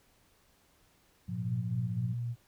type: chord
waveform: sine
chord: F diminished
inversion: first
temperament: equal with one note detuned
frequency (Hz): 103.83 / 123.47 / 177.15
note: Ab2 / Cb3 / F3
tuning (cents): 0 / 0 / +25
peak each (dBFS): -39 / -41 / -37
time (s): 1.28-2.14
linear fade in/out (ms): 10
type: tone with vibrato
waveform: sine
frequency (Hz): 119.4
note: A#2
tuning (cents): +42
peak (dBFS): -32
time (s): 1.33-2.36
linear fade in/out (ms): 50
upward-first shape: sine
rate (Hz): 2.8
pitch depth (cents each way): 10
effects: pink hiss -67 dBFS RMS until 2.47 s